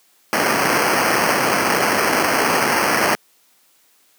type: noise with sample-and-hold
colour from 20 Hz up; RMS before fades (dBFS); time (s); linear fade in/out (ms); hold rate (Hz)
blue; -17; 0.33-3.15; 0; 3675
effects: white hiss -57 dBFS RMS until 4.18 s + high-pass 200 Hz 12 dB/octave